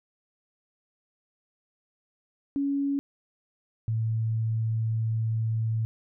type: tone pair in turn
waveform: sine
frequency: 280 / 111.89 Hz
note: C#4 / A2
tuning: +18 / +29 cents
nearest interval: octave + major third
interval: 1589 cents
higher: first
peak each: -24 dBFS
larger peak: neither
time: 2.56-2.99 / 3.88-5.85 s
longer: second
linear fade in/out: 0 ms
effects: none